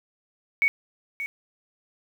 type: tone with echo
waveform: sine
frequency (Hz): 2232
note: C#7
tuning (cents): +11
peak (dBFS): -17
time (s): 0.62-0.68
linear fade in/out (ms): 0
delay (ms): 580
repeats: 1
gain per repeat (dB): -11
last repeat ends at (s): 1.26
effects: 8-bit